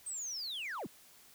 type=linear sweep; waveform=sine; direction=down; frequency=8440 to 105.1 Hz; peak=-35 dBFS; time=0.06-0.87 s; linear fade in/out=10 ms; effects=tanh soft clip ceiling -37 dBFS + white hiss -60 dBFS RMS until 1.34 s